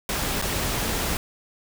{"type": "noise with dropouts", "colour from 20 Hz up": "pink", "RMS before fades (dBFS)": -26, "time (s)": [0.09, 1.17], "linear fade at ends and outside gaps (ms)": 1, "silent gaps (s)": [0.416, 0.423], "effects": []}